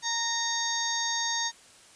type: harmonic tone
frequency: 925 Hz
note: A#5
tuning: 14 cents flat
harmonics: 1 / 2 / 4 / 5 / 6 / 7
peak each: -34 / -34 / -33 / -36 / -37 / -32 dBFS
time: 0.02-1.52 s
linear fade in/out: 50 ms
effects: white hiss -54 dBFS RMS until 1.95 s + resampled to 22050 Hz